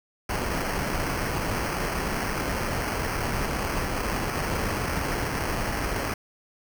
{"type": "noise with sample-and-hold", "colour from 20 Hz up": "pink", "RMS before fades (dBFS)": -28, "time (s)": [0.29, 6.14], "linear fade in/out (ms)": 5, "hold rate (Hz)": 3675, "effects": []}